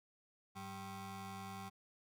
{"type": "ring-modulated tone", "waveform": "25% pulse", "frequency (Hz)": 293.7, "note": "D4", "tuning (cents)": 0, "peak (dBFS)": -39, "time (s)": [0.55, 1.7], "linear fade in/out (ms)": 20, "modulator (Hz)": 486, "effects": []}